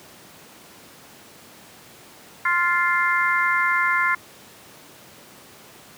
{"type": "harmonic tone", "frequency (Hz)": 349.2, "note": "F4", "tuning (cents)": 0, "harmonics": [3, 4, 5, 6], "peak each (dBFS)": [-23, -23, -24, -23], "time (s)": [2.45, 4.15], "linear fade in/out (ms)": 5, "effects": ["pink hiss -46 dBFS RMS until 5.97 s", "high-pass 150 Hz 12 dB/octave"]}